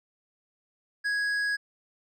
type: tone with hard clipping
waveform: sine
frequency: 1661.2 Hz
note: G#6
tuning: in tune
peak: -27 dBFS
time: 1.04-1.57 s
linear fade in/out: 20 ms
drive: 7 dB
effects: none